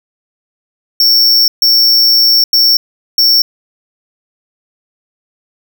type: tone bursts at uneven times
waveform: square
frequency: 5460 Hz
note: F8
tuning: 40 cents flat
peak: -6 dBFS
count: 4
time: 1-1.48 / 1.62-2.44 / 2.53-2.77 / 3.18-3.42 s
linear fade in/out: 2 ms
effects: none